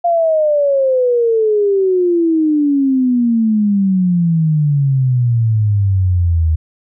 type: exponential sweep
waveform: sine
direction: down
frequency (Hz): 698.5 to 78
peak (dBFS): -10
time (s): 0.04-6.56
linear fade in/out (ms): 10
effects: none